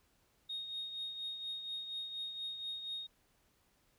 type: tone with tremolo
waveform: sine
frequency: 3722 Hz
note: A#7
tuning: 3 cents flat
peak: -36 dBFS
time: 0.49-3.07 s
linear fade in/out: 10 ms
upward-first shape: triangle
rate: 4.2 Hz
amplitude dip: 60%
effects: tanh soft clip ceiling -34 dBFS + pink hiss -73 dBFS RMS until 3.98 s